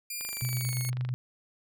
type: tone with pitch glide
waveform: 5% pulse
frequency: 2400 to 2188 Hz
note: D7 to C#7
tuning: +37 to -23 cents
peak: -25 dBFS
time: 0.1-0.9 s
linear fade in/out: 5 ms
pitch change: -160 cents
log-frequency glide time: 0.25-0.79 s
type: click train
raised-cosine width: 0.3 ms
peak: -27 dBFS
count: 23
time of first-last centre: 0.21-1.09 s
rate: 25 Hz
type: tone with tremolo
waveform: sine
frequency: 125.4 Hz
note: B2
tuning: 27 cents sharp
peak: -27 dBFS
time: 0.42-1.14 s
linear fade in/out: 0 ms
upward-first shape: sine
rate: 8.8 Hz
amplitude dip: 35%
effects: none